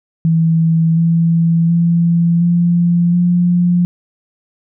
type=tone with pitch steps; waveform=sine; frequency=163.4 / 166.45 / 169.55 / 172.72 / 175.94 Hz; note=E3 / E3 / E3 / F3 / F3; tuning=-15 / +17 / +49 / -19 / +13 cents; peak=-9 dBFS; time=0.25-3.85 s; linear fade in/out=0 ms; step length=720 ms; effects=none